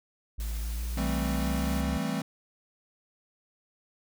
triangle exponential sweep, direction up, 53.6 to 69.3 Hz, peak -28 dBFS, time 0.38-1.98 s, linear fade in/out 10 ms
white noise, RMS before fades -45 dBFS, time 0.4-1.81 s, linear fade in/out 0 ms
square chord, A minor seventh, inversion second, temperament equal, 164.81 / 196 / 220 / 261.6 Hz, E3 / G3 / A3 / C4, 0 / 0 / 0 / 0 cents, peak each -35 dBFS, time 0.97-2.22 s, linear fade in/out 5 ms
effects none

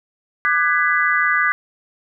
sine chord, G# half-diminished seventh, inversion second, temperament just, 1196.1 / 1495.1 / 1661.2 / 1993.5 Hz, D6 / F#6 / G#6 / B6, +31 / +18 / 0 / +16 cents, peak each -20 dBFS, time 0.45-1.52 s, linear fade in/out 0 ms, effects none

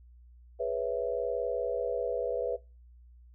sine chord, C# minor seventh, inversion second, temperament equal, 415.3 / 493.9 / 554.4 / 659.3 Hz, G#4 / B4 / C#5 / E5, 0 / 0 / 0 / 0 cents, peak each -37 / -31 / -36 / -35 dBFS, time 0.59-2.57 s, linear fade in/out 20 ms, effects noise-tail reverb RT60 0.3 s tail -23 dB re dry + added 60 Hz sine -52 dBFS peak until 3.34 s

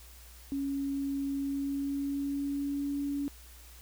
sine tone with pitch glide, 277.2 to 283.5 Hz, C#4 to C#4, 0 to +39 cents, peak -30 dBFS, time 0.52-3.28 s, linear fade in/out 0 ms, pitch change +39 cents, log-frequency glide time 1.31-2.92 s, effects added 60 Hz sine -51 dBFS peak until 3.81 s + white hiss -55 dBFS RMS until 3.81 s

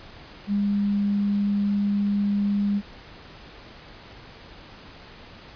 sine tone, 202.7 Hz, G#3, 42 cents flat, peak -20 dBFS, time 0.47-2.82 s, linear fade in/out 50 ms, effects pink hiss -45 dBFS RMS until 5.55 s + resampled to 11025 Hz

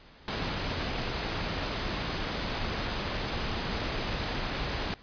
pink noise, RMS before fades -32 dBFS, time 0.28-4.94 s, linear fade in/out 0 ms, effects pink hiss -54 dBFS RMS until 5.02 s + resampled to 11025 Hz

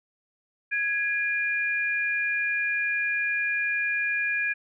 sine tone pair together, 1661.2 / 2410 Hz, G#6 / D7, 0 / +44 cents, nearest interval tritone, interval 644 cents, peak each -26 / -27 dBFS, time 0.71-4.54 s, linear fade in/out 20 ms, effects none

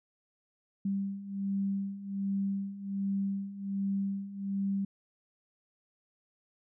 sine beating tone pair, 196 / 197.3 Hz, G3 / G3, 0 / +11 cents, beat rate 1.3 Hz, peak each -36 / -32 dBFS, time 0.85-4.85 s, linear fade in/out 5 ms, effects none

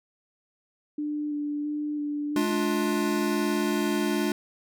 sine tone with vibrato, 295.6 Hz, D4, 11 cents sharp, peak -27 dBFS, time 0.98-2.52 s, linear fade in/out 5 ms, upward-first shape square, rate 1.5 Hz, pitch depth 12 cents each way
square chord, D diminished, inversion second, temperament just, 211.4 / 293.7 / 352.4 Hz, Ab3 / D4 / F4, +31 / 0 / +16 cents, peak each -29 dBFS, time 2.36-4.32 s, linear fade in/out 2 ms
effects none

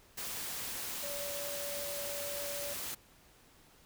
sine tone in noise, 573 Hz, D5, 43 cents flat, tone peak -41 dBFS, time 1.03-2.74 s, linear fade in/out 10 ms, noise white, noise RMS -40 dBFS, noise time 0.17-2.95 s, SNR -4 dB, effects pink hiss -62 dBFS RMS until 3.85 s

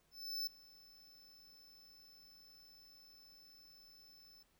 square tone with ADSR envelope, 5274 Hz, E8, in tune, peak -37 dBFS, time 0.11-4.43 s, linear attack 360 ms, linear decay 3 ms, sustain -23 dB, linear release 6 ms, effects pink hiss -75 dBFS RMS until 4.59 s

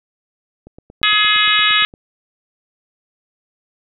click train, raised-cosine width 2 ms, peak -25 dBFS, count 12, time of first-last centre 0.67-1.939 s, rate 8.67 Hz
harmonic tone, 421.7 Hz, G#4, 26 cents sharp, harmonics 3 / 4 / 5 / 6 / 7 / 8 / 9, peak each -19 / -19 / -19 / -19 / -19 / -19 / -19 dBFS, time 1.03-1.85 s, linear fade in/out 0 ms
effects none

